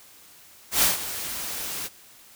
white noise with ADSR envelope, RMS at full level -18 dBFS, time 0.71-1.89 s, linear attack 110 ms, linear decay 150 ms, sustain -14 dB, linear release 33 ms, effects white hiss -51 dBFS RMS until 2.35 s

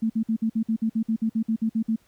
sine tone bursts, 222.9 Hz, A3, 23 cents sharp, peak -20 dBFS, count 15, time 0.02-1.961 s, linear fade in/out 10 ms, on 79 ms, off 54 ms, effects pink hiss -63 dBFS RMS until 2.07 s

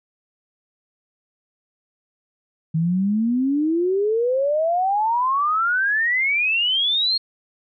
sine exponential sweep, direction up, 156.6 to 4316 Hz, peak -17 dBFS, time 2.74-7.18 s, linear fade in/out 10 ms, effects none

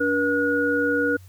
sine tone cluster, 287.3 / 480.9 / 1449 Hz, D4 / B4 / F#6, -38 / -46 / -37 cents, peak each -24 / -23 / -23 dBFS, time 0-1.17 s, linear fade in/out 10 ms, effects added 93 Hz sine -43 dBFS peak until 1.28 s + white hiss -57 dBFS RMS until 1.28 s

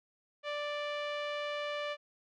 sawtooth tone with low-pass filter, 587.3 Hz, D5, in tune, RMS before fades -37 dBFS, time 0.43-1.97 s, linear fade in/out 50 ms, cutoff 3000 Hz, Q 1.7, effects none

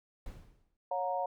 brown noise with exponential decay, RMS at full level -41 dBFS, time 0.26-0.77 s, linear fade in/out 2 ms, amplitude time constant 110 ms
sine chord, F# major, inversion second, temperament equal with one note detuned, 554.4 / 721.8 / 932.3 Hz, C#5 / F#5 / A#5, 0 / -43 / 0 cents, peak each -36 / -34 / -36 dBFS, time 0.91-1.26 s, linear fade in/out 5 ms
effects none

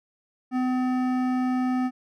triangle tone with hard clipping, 254 Hz, B3, 49 cents sharp, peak -24 dBFS, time 0.51-1.91 s, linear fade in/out 50 ms, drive 17 dB, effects none

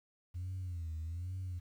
sine tone with vibrato, 86.3 Hz, F2, 20 cents flat, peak -36 dBFS, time 0.34-1.6 s, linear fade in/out 20 ms, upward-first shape sine, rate 1.2 Hz, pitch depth 140 cents each way, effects tanh soft clip ceiling -35 dBFS + 11-bit

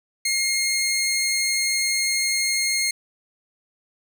15% pulse tone, 2139 Hz, C7, 38 cents sharp, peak -14 dBFS, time 0.25-2.91 s, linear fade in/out 5 ms, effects none

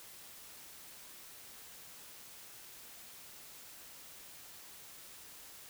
silence, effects white hiss -53 dBFS RMS until 5.69 s

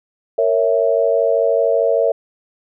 sine chord, A# diminished, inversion none, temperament equal with one note detuned, 461.3 / 554.4 / 659.3 Hz, A#4 / C#5 / E5, -18 / 0 / 0 cents, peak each -17 dBFS, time 0.38-2.12 s, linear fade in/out 5 ms, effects none

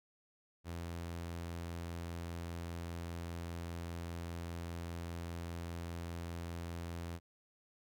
sawtooth tone, 85 Hz, F2, 46 cents flat, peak -37 dBFS, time 0.64-7.2 s, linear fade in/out 50 ms, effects none

